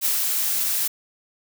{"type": "noise with ADSR envelope", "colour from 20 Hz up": "blue", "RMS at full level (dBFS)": -21, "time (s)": [0.01, 0.88], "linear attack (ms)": 39, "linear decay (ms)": 140, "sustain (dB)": -2, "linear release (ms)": 8, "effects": []}